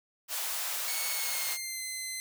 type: high-pass noise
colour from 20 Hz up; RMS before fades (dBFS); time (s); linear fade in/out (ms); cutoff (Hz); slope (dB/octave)
white; -34; 0.28-1.58; 50; 540; 24
type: tone with pitch glide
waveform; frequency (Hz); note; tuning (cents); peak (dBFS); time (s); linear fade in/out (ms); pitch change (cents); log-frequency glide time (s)
10% pulse; 2217 to 2057; C#7 to C7; 0 to -30; -26; 0.88-2.2; 0; -130; 1.07-1.83
effects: none